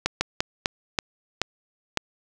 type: slowing click train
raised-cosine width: 0.2 ms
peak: -4 dBFS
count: 7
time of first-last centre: 0.06-1.973 s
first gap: 150 ms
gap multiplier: 1.3
effects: none